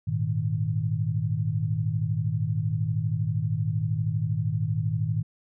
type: chord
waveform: sine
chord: Ab suspended second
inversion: none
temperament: equal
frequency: 103.83 / 116.54 / 155.56 Hz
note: Ab2 / Bb2 / Eb3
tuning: 0 / 0 / 0 cents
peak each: -28 dBFS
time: 0.07-5.23 s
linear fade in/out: 10 ms
effects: none